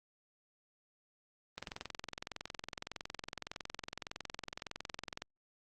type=click train; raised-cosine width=0.2 ms; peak=-23 dBFS; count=80; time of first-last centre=1.58-5.221 s; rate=21.7 Hz; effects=Opus 24 kbps